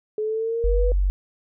sine linear sweep, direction up, 425.5 to 493.9 Hz, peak -22 dBFS, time 0.18-0.92 s, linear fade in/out 2 ms
sine tone, 47.15 Hz, F#1, 33 cents sharp, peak -17 dBFS, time 0.64-1.1 s, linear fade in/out 0 ms
effects none

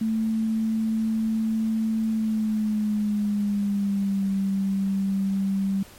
sine tone with pitch glide, 221.4 to 194.98 Hz, A3 to G3, +11 to -9 cents, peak -21 dBFS, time 0.01-5.83 s, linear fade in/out 5 ms, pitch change -220 cents, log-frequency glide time 2.08-4.3 s, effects pink hiss -48 dBFS RMS until 5.98 s + MP3 64 kbps

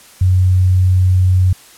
sine tone, 92.2 Hz, F#2, 6 cents flat, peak -8 dBFS, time 0.21-1.53 s, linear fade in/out 5 ms, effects white hiss -42 dBFS RMS until 1.77 s + low-pass 12000 Hz 12 dB/octave

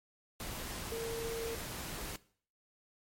sine tone in noise, 457.8 Hz, A#4, 31 cents flat, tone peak -36 dBFS, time 0.92-1.55 s, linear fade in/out 0 ms, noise pink, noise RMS -42 dBFS, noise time 0.4-2.16 s, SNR +3 dB, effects noise-tail reverb RT60 0.5 s tail -19 dB re dry + MP3 64 kbps

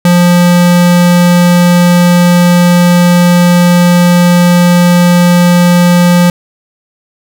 square tone, 175.8 Hz, F3, 12 cents sharp, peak -4 dBFS, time 0.05-6.3 s, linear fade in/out 2 ms, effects none

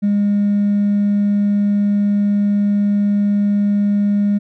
triangle tone with hard clipping, 204 Hz, G#3, 31 cents flat, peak -12 dBFS, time 0.02-4.39 s, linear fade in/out 20 ms, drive 2 dB, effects none

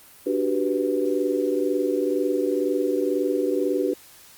sine chord, G major seventh, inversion second, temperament equal, 293.7 / 370 / 392 / 493.9 Hz, D4 / F#4 / G4 / B4, 0 / 0 / 0 / 0 cents, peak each -26 dBFS, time 0.26-3.94 s, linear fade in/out 10 ms, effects white hiss -49 dBFS RMS until 4.37 s + Opus 32 kbps

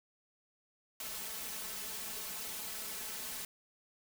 white noise with comb filter, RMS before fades -42 dBFS, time 1-3.45 s, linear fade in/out 2 ms, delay 4.6 ms, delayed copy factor +0.9, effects none

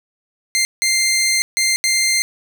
15% pulse tone bursts at uneven times, 2095 Hz, C7, 2 cents sharp, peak -8 dBFS, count 4, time 0.55-0.65 / 0.82-1.42 / 1.57-1.76 / 1.84-2.22 s, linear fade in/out 0 ms, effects none

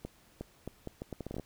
accelerating click train, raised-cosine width 2 ms, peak -25 dBFS, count 13, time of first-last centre 0.05-1.397 s, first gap 360 ms, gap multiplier 0.74, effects pink hiss -63 dBFS RMS until 1.45 s

